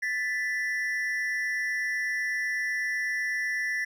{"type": "ring-modulated tone", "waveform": "triangle", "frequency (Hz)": 1870, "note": "A#6", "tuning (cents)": 5, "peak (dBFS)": -22, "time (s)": [0.02, 3.85], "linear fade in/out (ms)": 10, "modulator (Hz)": 114, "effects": []}